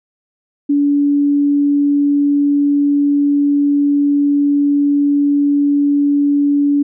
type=tone; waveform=sine; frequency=286.6 Hz; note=D4; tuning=42 cents flat; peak=-10 dBFS; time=0.69-6.83 s; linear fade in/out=10 ms; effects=none